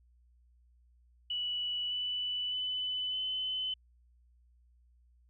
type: tone with pitch steps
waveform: sine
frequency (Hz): 2950 / 2977 / 3005 / 3033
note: F#7 / F#7 / F#7 / F#7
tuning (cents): -6 / +10 / +26 / +42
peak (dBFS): -32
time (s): 1.3-3.74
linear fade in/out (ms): 5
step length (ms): 610
effects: added 60 Hz sine -62 dBFS peak until 5.29 s

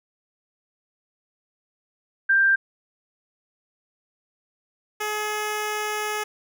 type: tone pair in turn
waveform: sine / 10% pulse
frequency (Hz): 1581 / 423.5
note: G6 / G#4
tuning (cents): +14 / +34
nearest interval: octave + major seventh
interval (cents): 2280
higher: first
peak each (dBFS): -15 / -17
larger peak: first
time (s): 2.29-2.56 / 5-6.24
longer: second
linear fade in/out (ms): 10
effects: none

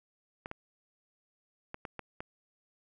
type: clicks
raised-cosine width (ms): 0.5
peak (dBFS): -24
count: 6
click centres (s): 0.459 / 0.514 / 1.744 / 1.852 / 1.993 / 2.205
effects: none

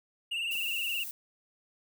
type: tone with vibrato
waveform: triangle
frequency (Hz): 2763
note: F7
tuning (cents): -19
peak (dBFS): -29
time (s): 0.31-1.04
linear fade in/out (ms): 10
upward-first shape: triangle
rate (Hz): 19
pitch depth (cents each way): 86
type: noise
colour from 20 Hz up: violet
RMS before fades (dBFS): -40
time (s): 0.51-1.11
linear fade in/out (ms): 2
type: click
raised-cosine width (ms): 1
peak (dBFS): -39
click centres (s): 0.553
effects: none

